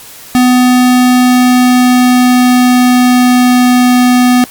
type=tone with pitch glide; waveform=square; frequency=250 to 248.3 Hz; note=B3 to B3; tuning=+21 to +9 cents; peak=-5 dBFS; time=0.35-4.44 s; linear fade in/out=0 ms; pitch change=-12 cents; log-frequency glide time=1.22-3.88 s; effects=white hiss -32 dBFS RMS until 4.5 s + Opus 48 kbps